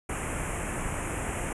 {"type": "band-stop noise", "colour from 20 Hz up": "pink", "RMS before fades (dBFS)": -32, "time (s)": [0.09, 1.53], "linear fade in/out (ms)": 5, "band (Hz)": [2700, 7100], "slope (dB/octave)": 48, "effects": ["resampled to 24000 Hz"]}